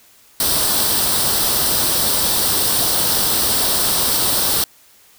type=noise with comb filter; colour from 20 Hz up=white; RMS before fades=-17 dBFS; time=0.4-4.64 s; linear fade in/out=2 ms; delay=0.22 ms; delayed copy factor=+0.6; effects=white hiss -50 dBFS RMS until 5.18 s